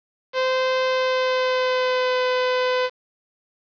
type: tone with pitch glide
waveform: sawtooth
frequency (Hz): 517 to 505.2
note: C5 to B4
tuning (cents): -21 to +39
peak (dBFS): -15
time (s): 0.33-2.9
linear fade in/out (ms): 50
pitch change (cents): -40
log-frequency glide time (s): 0.85-2.23
effects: resampled to 11025 Hz + 7-bit